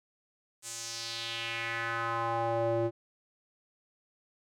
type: tone with band-pass filter sweep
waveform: square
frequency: 115.6 Hz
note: A#2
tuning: 14 cents flat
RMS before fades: -33 dBFS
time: 0.62-2.91 s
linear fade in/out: 50 ms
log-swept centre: 8200 to 420 Hz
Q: 2.6
effects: none